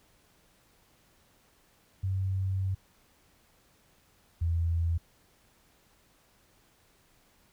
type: tone pair in turn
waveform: sine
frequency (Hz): 95.3 / 83.71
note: G2 / E2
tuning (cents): -48 / +27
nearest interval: major second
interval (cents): 225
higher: first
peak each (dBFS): -27 / -25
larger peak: second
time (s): 2.03-2.75 / 4.41-4.98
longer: first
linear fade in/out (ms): 10
effects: pink hiss -65 dBFS RMS until 7.52 s